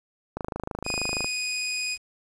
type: click train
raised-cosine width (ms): 1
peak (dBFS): -16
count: 24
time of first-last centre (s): 0.37-1.245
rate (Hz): 26.3
type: tone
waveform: 20% pulse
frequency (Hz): 2489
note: D#7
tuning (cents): 0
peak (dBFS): -22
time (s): 0.84-1.98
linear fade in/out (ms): 50
effects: resampled to 22050 Hz + 8-bit